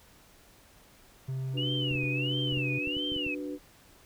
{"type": "tone", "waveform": "triangle", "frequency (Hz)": 131.7, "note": "C3", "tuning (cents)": 12, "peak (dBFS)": -29, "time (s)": [1.28, 2.79], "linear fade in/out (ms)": 10}
{"type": "chord", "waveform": "sine", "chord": "B minor", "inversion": "first", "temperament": "equal", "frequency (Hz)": [293.7, 370, 493.9], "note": ["D4", "F#4", "B4"], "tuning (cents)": [0, 0, 0], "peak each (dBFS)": [-35, -41, -41], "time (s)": [1.53, 3.59], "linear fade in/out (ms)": 50}
{"type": "tone with vibrato", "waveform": "sine", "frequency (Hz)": 2784, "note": "F7", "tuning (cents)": -6, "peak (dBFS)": -31, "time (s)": [1.57, 3.35], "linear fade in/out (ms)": 10, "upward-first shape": "sine", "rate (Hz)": 1.5, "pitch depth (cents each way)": 210}
{"type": "clicks", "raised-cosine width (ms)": 5, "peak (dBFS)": -30, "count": 10, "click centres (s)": [1.913, 1.953, 2.037, 2.525, 2.573, 2.874, 2.968, 3.12, 3.164, 3.266]}
{"effects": ["pink hiss -58 dBFS RMS until 4.05 s"]}